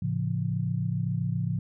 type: chord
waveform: sine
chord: A augmented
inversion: none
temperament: just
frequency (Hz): 110 / 137.5 / 171.88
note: A2 / C#3 / E#3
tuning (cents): 0 / -14 / -27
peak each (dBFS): -30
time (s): 0.02-1.59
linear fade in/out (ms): 5
effects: none